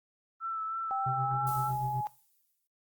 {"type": "tone with vibrato", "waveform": "sine", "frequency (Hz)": 1325, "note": "E6", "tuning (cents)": 9, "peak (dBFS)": -32, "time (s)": [0.4, 1.72], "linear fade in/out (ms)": 50, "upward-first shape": "sine", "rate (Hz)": 3.2, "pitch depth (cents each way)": 22}
{"type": "tone with pitch glide", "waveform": "sine", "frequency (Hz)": [784, 840.3], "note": ["G5", "G#5"], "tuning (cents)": [0, 20], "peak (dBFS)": -31, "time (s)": [0.91, 2.07], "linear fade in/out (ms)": 0, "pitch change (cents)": 120, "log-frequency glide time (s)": [1.1, 1.53]}
{"type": "tone with tremolo", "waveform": "triangle", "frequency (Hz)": 130, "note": "C3", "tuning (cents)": -11, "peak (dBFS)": -29, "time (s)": [1.06, 2.01], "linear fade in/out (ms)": 5, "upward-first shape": "sine", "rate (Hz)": 7.9, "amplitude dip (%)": 65}
{"type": "noise with exponential decay", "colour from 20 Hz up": "violet", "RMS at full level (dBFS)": -41, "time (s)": [1.47, 2.67], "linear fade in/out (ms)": 0, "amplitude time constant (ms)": 260}
{"effects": ["noise-tail reverb RT60 0.3 s tail -19 dB re dry", "Opus 24 kbps"]}